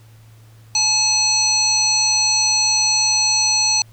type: harmonic tone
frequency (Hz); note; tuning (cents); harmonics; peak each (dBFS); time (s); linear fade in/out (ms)
857; A5; -46; 1 / 3 / 5 / 7 / 9; -27 / -25 / -18 / -17 / -28; 0.75-3.82; 2
effects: added 111 Hz sine -43 dBFS peak until 3.92 s + pink hiss -54 dBFS RMS until 3.92 s